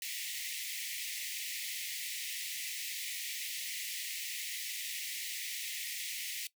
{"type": "high-pass noise", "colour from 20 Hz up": "pink", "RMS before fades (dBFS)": -40, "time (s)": [0.02, 6.47], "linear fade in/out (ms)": 2, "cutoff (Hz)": 1900, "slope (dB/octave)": 96, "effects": ["noise-tail reverb RT60 0.1 s tail -18 dB re dry"]}